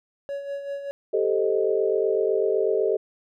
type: tone with tremolo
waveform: triangle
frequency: 561 Hz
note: C#5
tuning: 21 cents sharp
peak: -25 dBFS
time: 0.29-0.91 s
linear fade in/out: 0 ms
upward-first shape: sine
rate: 5.2 Hz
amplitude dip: 55%
type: chord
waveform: sine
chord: A half-diminished seventh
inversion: third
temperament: equal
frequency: 392 / 440 / 523.3 / 622.3 Hz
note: G4 / A4 / C5 / Eb5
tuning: 0 / 0 / 0 / 0 cents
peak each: -24 / -23 / -29 / -28 dBFS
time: 1.13-2.97 s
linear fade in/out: 10 ms
effects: none